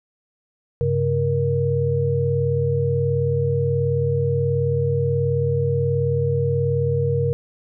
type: tone cluster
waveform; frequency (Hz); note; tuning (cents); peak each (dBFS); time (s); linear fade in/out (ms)
sine; 98.4 / 137 / 472.1; G2 / C#3 / A#4; +7 / -20 / +22; -24 / -21 / -21; 0.81-7.33; 0
effects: none